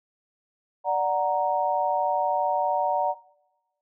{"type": "chord", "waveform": "sine", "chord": "D augmented", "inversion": "none", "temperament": "equal", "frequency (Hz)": [587.3, 740, 932.3], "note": ["D5", "F#5", "A#5"], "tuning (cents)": [0, 0, 0], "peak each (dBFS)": [-27, -25, -25], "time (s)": [0.84, 3.15], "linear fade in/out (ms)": 50, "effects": ["noise-tail reverb RT60 1.0 s tail -20 dB re dry"]}